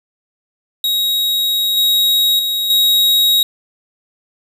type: tone with level steps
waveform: 45% pulse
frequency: 3799 Hz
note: A#7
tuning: 32 cents sharp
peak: -14 / -11 / -16 / -10 dBFS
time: 0.84-3.43 s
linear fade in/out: 2 ms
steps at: 1.77 / 2.39 / 2.7 s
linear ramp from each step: 2 ms
effects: none